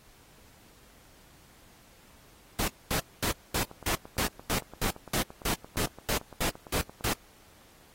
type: noise bursts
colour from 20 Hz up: pink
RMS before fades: -29 dBFS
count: 15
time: 2.59-7.13 s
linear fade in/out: 0 ms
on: 88 ms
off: 230 ms
type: click train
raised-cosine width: 1 ms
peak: -29 dBFS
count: 31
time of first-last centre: 3.6-7.009 s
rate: 8.8 Hz
effects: pink hiss -58 dBFS RMS until 7.94 s + AAC 48 kbps